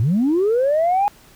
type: linear sweep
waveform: sine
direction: up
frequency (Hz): 99.1 to 834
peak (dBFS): -13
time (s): 0-1.08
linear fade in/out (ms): 0
effects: tanh soft clip ceiling -11 dBFS + pink hiss -49 dBFS RMS until 1.35 s